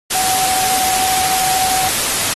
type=tone in noise; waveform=sine; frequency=752 Hz; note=F#5; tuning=28 cents sharp; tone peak=-17 dBFS; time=0.14-1.89 s; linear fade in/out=10 ms; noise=white; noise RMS=-17 dBFS; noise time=0.1-2.34 s; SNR=-3 dB; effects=AAC 32 kbps